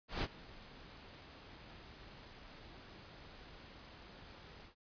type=noise with ADSR envelope; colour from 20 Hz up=pink; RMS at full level=-36 dBFS; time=0.08-4.75 s; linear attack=150 ms; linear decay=41 ms; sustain=-19 dB; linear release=110 ms; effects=resampled to 11025 Hz